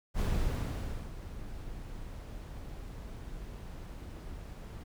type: noise with ADSR envelope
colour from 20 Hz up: brown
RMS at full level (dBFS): -29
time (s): 0.14-4.84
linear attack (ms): 48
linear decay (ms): 910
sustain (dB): -14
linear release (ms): 15
effects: none